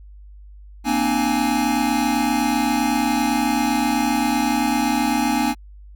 square tone cluster, 233.7 / 261.5 / 301.6 / 835 Hz, A#3 / C4 / D4 / G#5, +5 / -1 / +46 / +9 cents, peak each -24 dBFS, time 0.84-5.55 s, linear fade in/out 50 ms, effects added 50 Hz sine -39 dBFS peak until 5.95 s

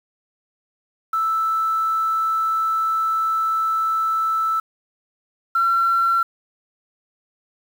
sine tone pair in turn, 1318.5 / 1357.9 Hz, E6 / F6, 0 / -49 cents, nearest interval minor second, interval 51 cents, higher second, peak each -17 / -14 dBFS, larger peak second, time 1.13-4.6 / 5.55-6.23 s, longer first, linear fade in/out 5 ms, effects tanh soft clip ceiling -11 dBFS + 7-bit

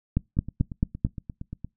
two click trains, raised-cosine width 5 ms, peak -22 / -9 dBFS, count 12 / 5, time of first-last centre 0.37-1.646 / 0.17-1.049 s, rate 8.62 / 4.55 Hz, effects noise-tail reverb RT60 0.2 s tail -25 dB re dry

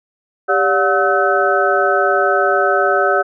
sine tone cluster, 394.7 / 576 / 723 / 1292 / 1516 Hz, G4 / D5 / F#5 / E6 / F#6, +12 / -34 / -40 / -35 / +42 cents, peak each -18 dBFS, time 0.48-3.23 s, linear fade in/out 20 ms, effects none

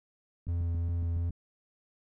click train, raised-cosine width 5 ms, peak -30 dBFS, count 7, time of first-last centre 0.47-1.306 s, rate 7.18 Hz
triangle tone with vibrato, 85.1 Hz, F2, 44 cents flat, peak -26 dBFS, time 0.48-1.3 s, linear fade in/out 5 ms, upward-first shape sine, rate 2.8 Hz, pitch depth 12 cents each way
effects none

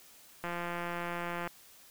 click train, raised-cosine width 0.5 ms, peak -22 dBFS, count 180, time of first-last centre 0.44-1.475 s, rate 173 Hz, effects white hiss -57 dBFS RMS until 1.9 s

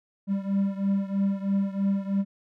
triangle beating tone pair, 196 / 199.1 Hz, G3 / G3, 0 / +27 cents, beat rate 3.1 Hz, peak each -23 / -26 dBFS, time 0.27-2.25 s, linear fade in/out 50 ms, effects none

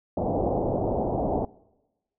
white low-pass noise, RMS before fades -26 dBFS, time 0.17-1.45 s, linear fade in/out 2 ms, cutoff 780 Hz, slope 48 dB/octave, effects noise-tail reverb RT60 1.0 s tail -23 dB re dry

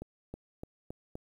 accelerating click train, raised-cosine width 2 ms, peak -27 dBFS, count 5, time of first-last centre 0.02-1.154 s, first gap 320 ms, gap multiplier 0.92, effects 10-bit

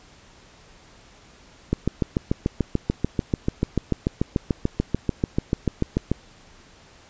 click train, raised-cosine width 3 ms, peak -7 dBFS, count 31, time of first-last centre 1.73-6.116 s, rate 6.84 Hz, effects pink hiss -51 dBFS RMS until 7.09 s + resampled to 16000 Hz

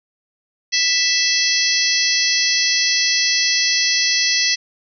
harmonic tone with a mistuned harmonic, 659.3 Hz, E5, in tune, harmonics 3 / 4 / 5 / 6 / 7 / 8 / 9, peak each -22 / -24 / -26 / -23 / -22 / -21 / -22 dBFS, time 0.72-4.56 s, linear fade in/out 20 ms, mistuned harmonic 6, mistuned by +86 cents, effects none

